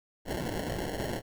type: noise with sample-and-hold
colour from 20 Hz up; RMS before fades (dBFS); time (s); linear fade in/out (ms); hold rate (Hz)
blue; -34; 0.25-1.22; 50; 1225
effects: none